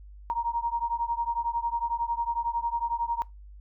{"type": "beating tone pair", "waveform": "sine", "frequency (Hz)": [932.3, 943.3], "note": ["A#5", "A#5"], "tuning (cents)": [0, 20], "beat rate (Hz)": 11, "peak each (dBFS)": -29, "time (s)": [0.3, 3.22], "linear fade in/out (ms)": 0, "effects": ["noise-tail reverb RT60 0.2 s tail -22 dB re dry", "added 50 Hz sine -44 dBFS peak until 3.6 s"]}